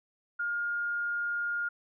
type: tone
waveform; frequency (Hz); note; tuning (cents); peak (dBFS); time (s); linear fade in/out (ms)
sine; 1417; F6; +25; -29; 0.39-1.69; 10
effects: none